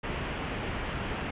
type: low-pass noise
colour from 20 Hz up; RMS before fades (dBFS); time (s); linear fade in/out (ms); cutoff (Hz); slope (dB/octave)
pink; -34; 0.03-1.31; 10; 3200; 48
effects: resampled to 8000 Hz